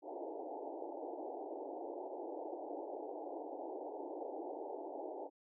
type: band-pass noise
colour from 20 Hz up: pink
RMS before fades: -45 dBFS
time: 0.02-5.3 s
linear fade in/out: 50 ms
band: 290 to 880 Hz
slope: 96 dB/octave
effects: none